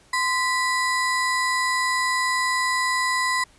square ring-modulated tone, 1500 Hz, F#6, 23 cents sharp, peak -18 dBFS, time 0.13-3.44 s, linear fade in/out 5 ms, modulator 470 Hz, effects pink hiss -55 dBFS RMS until 3.58 s + resampled to 24000 Hz

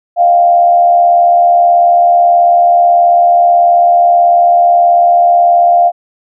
sine tone with frequency modulation, 698.5 Hz, F5, in tune, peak -4 dBFS, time 0.16-5.92 s, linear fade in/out 50 ms, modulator 78.4 Hz, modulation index 0.43, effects none

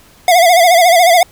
square tone with vibrato, 697 Hz, F5, 4 cents flat, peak -6 dBFS, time 0.28-1.23 s, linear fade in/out 2 ms, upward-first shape sine, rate 14 Hz, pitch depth 94 cents each way, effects pink hiss -45 dBFS RMS until 1.31 s

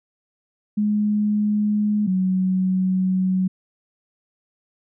sine tone pair in turn, 209.4 / 186.55 Hz, G#3 / F#3, +15 / +14 cents, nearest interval major second, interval 201 cents, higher first, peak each -17 dBFS, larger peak neither, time 0.77-2.07 / 2.07-3.48 s, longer second, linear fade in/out 10 ms, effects none

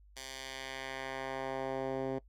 10% pulse tone with band-pass filter sweep, 133.1 Hz, C3, 30 cents sharp, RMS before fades -39 dBFS, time 0.16-2.19 s, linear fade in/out 10 ms, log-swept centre 5700 to 350 Hz, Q 0.83, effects noise-tail reverb RT60 0.1 s tail -21 dB re dry + added 50 Hz sine -57 dBFS peak until 2.28 s

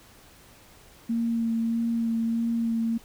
sine tone with vibrato, 229.7 Hz, A#3, 25 cents flat, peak -23 dBFS, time 1.09-2.98 s, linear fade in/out 10 ms, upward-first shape sine, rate 1.6 Hz, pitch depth 16 cents each way, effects pink hiss -53 dBFS RMS until 3.04 s

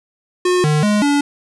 square tone with pitch steps, 361.2 / 151.3 / 208.8 / 286.7 Hz, F#4 / D#3 / G#3 / D4, -42 / -48 / +10 / -42 cents, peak -13 dBFS, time 0.45-1.21 s, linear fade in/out 5 ms, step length 190 ms, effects resampled to 24000 Hz + 7-bit

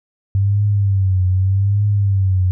sine tone with vibrato, 97.4 Hz, G2, 11 cents flat, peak -12 dBFS, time 0.35-2.51 s, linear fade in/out 0 ms, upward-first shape triangle, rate 0.83 Hz, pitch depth 110 cents each way, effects none

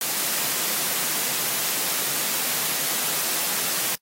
white high-pass noise, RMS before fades -25 dBFS, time 0.01-3.95 s, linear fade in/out 2 ms, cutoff 130 Hz, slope 96 dB/octave, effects noise-tail reverb RT60 0.1 s tail -24 dB re dry + AAC 48 kbps

